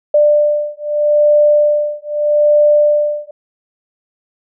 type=beating tone pair; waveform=sine; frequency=593 / 593.8 Hz; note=D5 / D5; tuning=+17 / +19 cents; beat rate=0.8 Hz; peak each=-12 dBFS; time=0.14-3.31 s; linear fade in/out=5 ms; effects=none